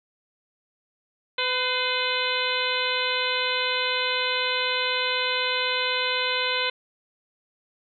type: harmonic tone with a mistuned harmonic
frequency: 504 Hz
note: B4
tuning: 35 cents sharp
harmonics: 1 / 2 / 3 / 4 / 5 / 6 / 7 / 8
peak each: -31 / -31 / -31 / -31 / -31 / -31 / -31 / -31 dBFS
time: 1.38-6.7 s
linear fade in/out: 5 ms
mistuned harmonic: 4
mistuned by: +54 cents
effects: none